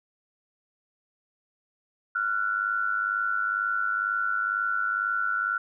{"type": "tone pair together", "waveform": "sine", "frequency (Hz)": [1370.9, 1473], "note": ["F6", "F#6"], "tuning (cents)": [-33, -8], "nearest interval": "minor second", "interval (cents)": 125, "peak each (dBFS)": -27, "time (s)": [2.15, 5.58], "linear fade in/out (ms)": 5, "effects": []}